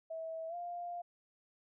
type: tone with pitch glide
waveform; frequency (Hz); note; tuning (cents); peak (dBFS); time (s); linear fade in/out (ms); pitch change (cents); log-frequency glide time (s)
sine; 649 to 699.6; E5 to F5; -27 to +3; -39; 0.1-1.02; 10; +130; 0.48-0.55
effects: none